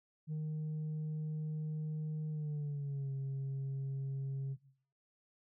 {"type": "tone with pitch glide", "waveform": "sine", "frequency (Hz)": [154.4, 135.97], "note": ["D#3", "C#3"], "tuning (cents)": [-13, -33], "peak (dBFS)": -33, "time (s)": [0.27, 4.57], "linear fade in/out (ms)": 50, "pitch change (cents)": -220, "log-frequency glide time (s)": [2.3, 3.11], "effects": ["noise-tail reverb RT60 0.6 s tail -18 dB re dry", "tanh soft clip ceiling -35 dBFS"]}